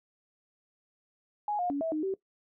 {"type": "tone with pitch steps", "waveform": "sine", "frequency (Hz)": [833, 713, 283.1, 651, 308.4, 384.6], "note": ["G#5", "F5", "C#4", "E5", "D#4", "G4"], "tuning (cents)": [5, 36, 37, -22, -15, -33], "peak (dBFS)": -28, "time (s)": [1.48, 2.14], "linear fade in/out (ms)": 2, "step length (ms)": 110, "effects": ["noise-tail reverb RT60 0.1 s tail -18 dB re dry"]}